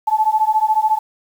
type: beating tone pair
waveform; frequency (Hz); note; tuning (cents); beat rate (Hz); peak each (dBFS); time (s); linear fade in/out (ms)
sine; 860 / 874; A5 / A5; -40 / -12; 14; -16; 0.07-0.99; 10
effects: 7-bit